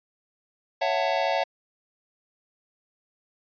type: chord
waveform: square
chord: F# minor seventh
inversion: second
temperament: just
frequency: 555 / 666 / 740 / 888 Hz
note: C#5 / E5 / F#5 / A5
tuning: +2 / +18 / 0 / +16 cents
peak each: -29 / -28 / -29 / -30 dBFS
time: 0.81-1.44 s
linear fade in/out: 10 ms
effects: resampled to 11025 Hz